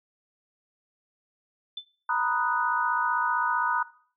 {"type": "tone with exponential decay", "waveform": "sine", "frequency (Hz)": 3521, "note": "A7", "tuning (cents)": 0, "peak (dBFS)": -29, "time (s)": [1.77, 1.88], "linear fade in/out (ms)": 5, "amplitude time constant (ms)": 22}
{"type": "chord", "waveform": "sine", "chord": "B major seventh", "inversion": "third", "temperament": "equal", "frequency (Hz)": [932.3, 987.8, 1244.5, 1480], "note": ["A#5", "B5", "D#6", "F#6"], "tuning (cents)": [0, 0, 0, 0], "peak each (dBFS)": -29, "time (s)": [2.09, 3.83], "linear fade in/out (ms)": 5}
{"effects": ["noise-tail reverb RT60 0.5 s tail -19 dB re dry"]}